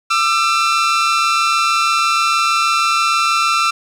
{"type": "tone pair together", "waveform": "sawtooth", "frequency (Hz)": [1195, 1341.3], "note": ["D6", "E6"], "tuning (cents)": [30, 30], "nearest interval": "major second", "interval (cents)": 200, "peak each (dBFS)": [-15, -10], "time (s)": [0.1, 3.71], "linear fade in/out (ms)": 10, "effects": ["low-pass 7000 Hz 12 dB/octave", "8-bit"]}